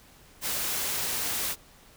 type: noise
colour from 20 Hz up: white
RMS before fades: -30 dBFS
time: 0.41-1.56 s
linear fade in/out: 50 ms
effects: pink hiss -55 dBFS RMS until 1.96 s